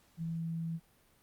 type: tone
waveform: sine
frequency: 164.81 Hz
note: E3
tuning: in tune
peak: -34 dBFS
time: 0.17-0.8 s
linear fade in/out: 50 ms
effects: pink hiss -67 dBFS RMS until 1.22 s + Opus 48 kbps